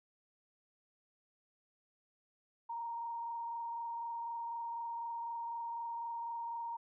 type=tone with frequency modulation; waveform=sine; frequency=932.3 Hz; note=A#5; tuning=in tune; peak=-38 dBFS; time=2.69-6.77 s; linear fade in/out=10 ms; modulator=24 Hz; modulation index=0.51; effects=none